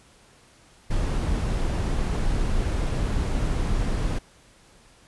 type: noise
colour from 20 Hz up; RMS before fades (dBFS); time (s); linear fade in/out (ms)
brown; -24; 0.9-4.19; 10
effects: pink hiss -55 dBFS RMS until 5.07 s + resampled to 24000 Hz